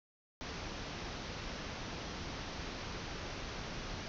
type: low-pass noise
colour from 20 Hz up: pink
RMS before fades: -43 dBFS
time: 0.41-4.08 s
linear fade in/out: 0 ms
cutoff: 6200 Hz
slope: 96 dB/octave
effects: none